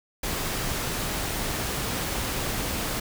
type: noise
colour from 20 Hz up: pink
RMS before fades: -29 dBFS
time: 0.23-3 s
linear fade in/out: 5 ms
effects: none